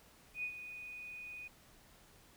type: tone with ADSR envelope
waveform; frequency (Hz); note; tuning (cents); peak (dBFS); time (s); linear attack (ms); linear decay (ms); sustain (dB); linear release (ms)
sine; 2479; D#7; -7; -35; 0.34-1.48; 93; 81; -10; 8
effects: pink hiss -63 dBFS RMS until 2.36 s